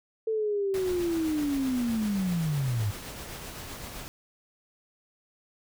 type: linear sweep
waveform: sine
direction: down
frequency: 447.4 to 98 Hz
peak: -25 dBFS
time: 0.27-2.91 s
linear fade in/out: 5 ms
type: noise with tremolo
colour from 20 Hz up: pink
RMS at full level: -39 dBFS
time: 0.74-4.08 s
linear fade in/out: 0 ms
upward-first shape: sine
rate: 7.8 Hz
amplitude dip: 30%
effects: none